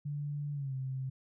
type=tone with pitch glide; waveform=sine; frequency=145.6 to 131.98 Hz; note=D3 to C3; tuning=-15 to +15 cents; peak=-34 dBFS; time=0.05-1.1 s; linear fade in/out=10 ms; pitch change=-170 cents; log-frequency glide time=0.53-0.74 s; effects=none